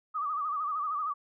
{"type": "tone with vibrato", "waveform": "sine", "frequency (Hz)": 1202, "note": "D6", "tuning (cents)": 40, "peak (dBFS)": -29, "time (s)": [0.14, 1.14], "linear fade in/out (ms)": 20, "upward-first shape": "sine", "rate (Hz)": 13, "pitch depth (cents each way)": 98, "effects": []}